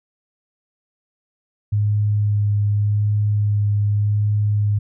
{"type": "tone with vibrato", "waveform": "sine", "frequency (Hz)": 103.83, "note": "G#2", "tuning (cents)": 0, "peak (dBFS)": -15, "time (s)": [1.72, 4.79], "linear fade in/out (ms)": 10, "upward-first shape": "sine", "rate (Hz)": 0.86, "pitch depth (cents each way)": 12, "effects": []}